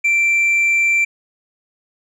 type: tone with tanh clipping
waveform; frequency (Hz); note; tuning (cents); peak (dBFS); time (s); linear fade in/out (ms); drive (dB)
triangle; 2349; D7; 0; -13; 0.04-1.05; 10; 7
effects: none